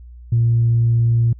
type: tone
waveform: sine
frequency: 116.54 Hz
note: A#2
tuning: in tune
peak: -11 dBFS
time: 0.32-1.33 s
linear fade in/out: 5 ms
effects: tanh soft clip ceiling -8 dBFS + added 60 Hz sine -36 dBFS peak until 1.39 s